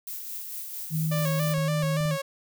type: noise with tremolo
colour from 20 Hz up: violet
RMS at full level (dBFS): -35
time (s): 0.07-1.53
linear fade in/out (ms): 2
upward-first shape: sine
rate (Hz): 4.5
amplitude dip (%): 35
type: tone with pitch glide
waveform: sine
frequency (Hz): 158.1 to 156.1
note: D#3 to D#3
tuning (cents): +28 to +6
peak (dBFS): -24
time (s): 0.9-2.18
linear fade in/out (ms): 50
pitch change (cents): -22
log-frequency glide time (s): 1.02-1.85
type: tone with vibrato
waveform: sawtooth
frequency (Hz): 570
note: C#5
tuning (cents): +48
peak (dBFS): -25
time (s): 1.11-2.22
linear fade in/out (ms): 10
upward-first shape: square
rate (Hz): 3.5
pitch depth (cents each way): 61
type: clicks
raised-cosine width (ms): 5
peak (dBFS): -32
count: 4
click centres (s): 1.582 / 1.837 / 2.007 / 2.055
effects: none